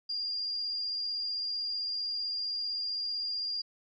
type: tone with amplitude modulation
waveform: sine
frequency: 4806 Hz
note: D8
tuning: 39 cents sharp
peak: -30 dBFS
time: 0.09-3.62 s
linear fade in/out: 10 ms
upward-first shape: sine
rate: 95.6 Hz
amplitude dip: 30%
effects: none